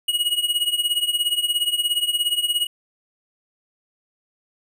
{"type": "tone with tremolo", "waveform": "square", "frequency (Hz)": 2900, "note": "F#7", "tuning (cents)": -35, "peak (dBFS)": -16, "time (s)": [0.08, 2.67], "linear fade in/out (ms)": 5, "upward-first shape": "triangle", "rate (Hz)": 17, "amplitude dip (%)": 90, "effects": []}